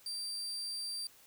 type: tone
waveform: 35% pulse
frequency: 4699 Hz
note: D8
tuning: in tune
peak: -36 dBFS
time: 0.06-1.07 s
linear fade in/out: 2 ms
effects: white hiss -61 dBFS RMS until 1.26 s